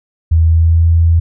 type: tone with pitch glide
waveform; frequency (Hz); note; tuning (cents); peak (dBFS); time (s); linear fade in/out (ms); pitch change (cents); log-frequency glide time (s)
sine; 81.4 to 83.16; E2 to E2; -21 to +16; -6; 0.31-1.2; 10; +37; 0.44-0.87
effects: none